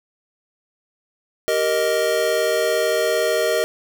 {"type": "chord", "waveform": "square", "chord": "Eb major", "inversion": "first", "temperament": "just", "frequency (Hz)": [388.9, 466.7, 622.3], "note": ["G4", "Bb4", "Eb5"], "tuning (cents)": [-14, 2, 0], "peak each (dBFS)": [-26, -22, -21], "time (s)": [1.48, 3.64], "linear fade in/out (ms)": 0, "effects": []}